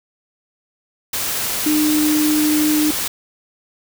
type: tone in noise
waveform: sine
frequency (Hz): 303.7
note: D#4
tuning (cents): -42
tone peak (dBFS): -14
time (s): 1.66-2.91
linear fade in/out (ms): 5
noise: white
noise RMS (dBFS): -22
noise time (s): 1.13-3.08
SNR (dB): +5
effects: none